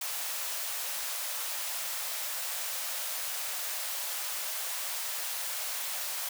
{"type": "high-pass noise", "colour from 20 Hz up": "white", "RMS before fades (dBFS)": -35, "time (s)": [0.01, 6.29], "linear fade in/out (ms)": 5, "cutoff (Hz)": 520, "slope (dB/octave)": 48, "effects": []}